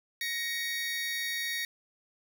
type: tone pair together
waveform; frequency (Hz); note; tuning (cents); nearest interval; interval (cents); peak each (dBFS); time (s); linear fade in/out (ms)
25% pulse; 1881.1 / 2237; A#6 / C#7; +15 / +15; minor third; 300; -29 / -33; 0.21-1.65; 2
effects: none